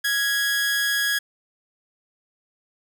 sawtooth tone with amplitude modulation, 1661.2 Hz, G#6, in tune, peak -15 dBFS, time 0.04-1.19 s, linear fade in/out 10 ms, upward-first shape sine, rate 262 Hz, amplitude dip 40%, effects none

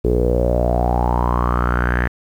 sawtooth tone with low-pass filter sweep, 60.3 Hz, B1, 41 cents flat, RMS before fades -17 dBFS, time 0.04-2.08 s, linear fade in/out 10 ms, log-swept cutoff 410 to 1800 Hz, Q 6.9, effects 8-bit

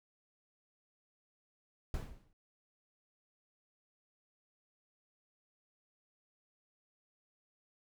brown noise with exponential decay, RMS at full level -34 dBFS, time 1.94-2.33 s, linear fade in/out 1 ms, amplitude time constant 84 ms, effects none

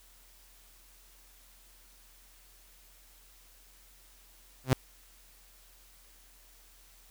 sawtooth tone with exponential growth, 129.7 Hz, C3, 15 cents flat, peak -15 dBFS, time 4.64-4.73 s, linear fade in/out 2 ms, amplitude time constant 18 ms, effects added 42 Hz sine -60 dBFS peak until 7.1 s + white hiss -60 dBFS RMS until 7.1 s

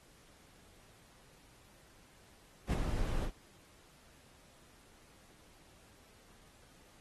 brown noise with ADSR envelope, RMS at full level -27 dBFS, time 2.67-3.32 s, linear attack 60 ms, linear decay 8 ms, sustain -7 dB, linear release 80 ms, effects pink hiss -63 dBFS RMS until 7 s + AAC 32 kbps

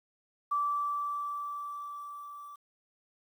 sine tone with level ramp, 1162 Hz, D6, 19 cents flat, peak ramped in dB -26 to -44 dBFS, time 0.51-2.56 s, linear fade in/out 10 ms, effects 10-bit

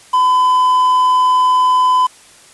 triangle tone with quantisation, 1010 Hz, B5, 39 cents sharp, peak -7 dBFS, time 0.13-2.07 s, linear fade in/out 10 ms, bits 5, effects white hiss -43 dBFS RMS until 2.53 s + resampled to 24000 Hz

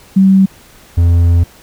sine / triangle tone pair in turn, 192 / 85.53 Hz, G3 / F2, -36 / -36 cents, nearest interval octave + major second, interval 1400 cents, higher first, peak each -4 dBFS, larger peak neither, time 0.16-0.46 / 0.97-1.44 s, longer second, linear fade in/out 10 ms, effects pink hiss -42 dBFS RMS until 1.62 s

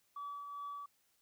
sine tone with tremolo, 1146 Hz, D6, 43 cents flat, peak -39 dBFS, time 0.16-0.86 s, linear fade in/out 5 ms, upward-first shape triangle, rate 2.5 Hz, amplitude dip 45%, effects tanh soft clip ceiling -38 dBFS + white hiss -75 dBFS RMS until 1.21 s

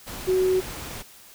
sine tone in noise, 372.2 Hz, F#4, 10 cents sharp, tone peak -18 dBFS, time 0.27-0.61 s, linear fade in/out 20 ms, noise pink, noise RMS -36 dBFS, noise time 0.06-1.03 s, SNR +15 dB, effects white hiss -49 dBFS RMS until 1.34 s

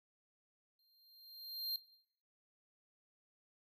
square tone with exponential growth, 4186 Hz, C8, in tune, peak -35 dBFS, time 0.79-1.76 s, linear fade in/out 2 ms, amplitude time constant 210 ms, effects noise-tail reverb RT60 0.7 s tail -17 dB re dry

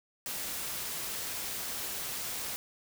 white noise, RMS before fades -37 dBFS, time 0.26-2.56 s, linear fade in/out 0 ms, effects none

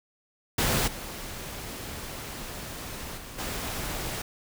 pink noise with level steps, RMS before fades -25 / -38 / -42 / -33 dBFS, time 0.58-4.22 s, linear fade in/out 5 ms, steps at 0.87 / 3.17 / 3.38 s, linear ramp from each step 10 ms, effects none

